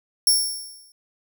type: tone with exponential decay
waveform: 20% pulse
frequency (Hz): 5470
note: F8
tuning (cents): -37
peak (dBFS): -7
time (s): 0.27-0.92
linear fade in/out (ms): 2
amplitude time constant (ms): 140
effects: none